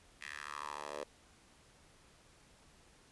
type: tone with high-pass filter sweep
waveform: 10% pulse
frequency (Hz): 73.42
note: D2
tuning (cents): 0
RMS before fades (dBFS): -45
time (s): 0.21-1.04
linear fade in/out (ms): 5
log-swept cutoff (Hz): 2100 to 530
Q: 3.4
effects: pink hiss -64 dBFS RMS until 3.11 s + resampled to 24000 Hz